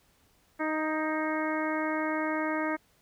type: harmonic tone with a mistuned harmonic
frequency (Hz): 311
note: D#4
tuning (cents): -1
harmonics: 1 / 2 / 3 / 4 / 5 / 6 / 7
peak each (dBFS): -31 / -34 / -36 / -37 / -38 / -39 / -39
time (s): 0.59-2.77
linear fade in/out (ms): 20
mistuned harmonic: 5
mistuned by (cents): +25
effects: pink hiss -66 dBFS RMS until 3.01 s